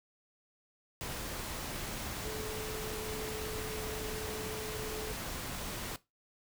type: tone in noise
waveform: sine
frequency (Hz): 432.7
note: A4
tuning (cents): -29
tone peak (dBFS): -41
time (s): 2.25-5.12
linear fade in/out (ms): 0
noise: pink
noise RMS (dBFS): -40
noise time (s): 1.01-5.96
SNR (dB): -4
effects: noise-tail reverb RT60 0.2 s tail -17 dB re dry

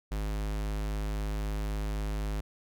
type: tone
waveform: square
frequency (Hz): 51.91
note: G#1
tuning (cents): 0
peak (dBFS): -31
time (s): 0.11-2.41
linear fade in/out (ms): 10
effects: none

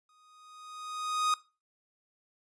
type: tone with exponential growth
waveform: 45% pulse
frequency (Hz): 1244.5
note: D#6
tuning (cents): 0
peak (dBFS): -24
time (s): 0.09-1.34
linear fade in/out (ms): 2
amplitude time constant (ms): 270
effects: noise-tail reverb RT60 0.3 s tail -20 dB re dry + resampled to 22050 Hz

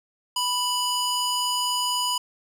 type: tone with band-pass filter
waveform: square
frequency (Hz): 988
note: B5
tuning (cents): 0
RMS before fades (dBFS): -25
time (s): 0.36-2.18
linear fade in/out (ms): 5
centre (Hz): 5500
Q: 0.61
effects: none

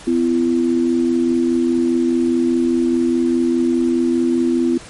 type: tone pair together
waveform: sine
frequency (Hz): 253.5 / 338.4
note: B3 / E4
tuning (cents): +45 / +45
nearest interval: perfect fourth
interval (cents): 500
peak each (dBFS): -16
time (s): 0.07-4.78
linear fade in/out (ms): 5
effects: pink hiss -38 dBFS RMS until 4.89 s + MP3 48 kbps

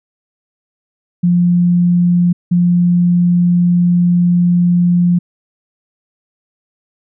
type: tone pair in turn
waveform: sine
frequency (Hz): 175.5 / 175.5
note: F3 / F3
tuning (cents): +9 / +9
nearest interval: unison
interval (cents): 0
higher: neither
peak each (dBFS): -8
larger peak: neither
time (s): 1.23-2.33 / 2.51-5.19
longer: second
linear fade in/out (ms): 10
effects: none

